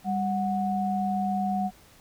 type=tone pair together; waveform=sine; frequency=197.9 / 736 Hz; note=G3 / F#5; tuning=+17 / -9 cents; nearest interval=octave + major seventh; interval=2274 cents; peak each=-27 dBFS; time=0.04-1.71 s; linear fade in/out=50 ms; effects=pink hiss -55 dBFS RMS until 2 s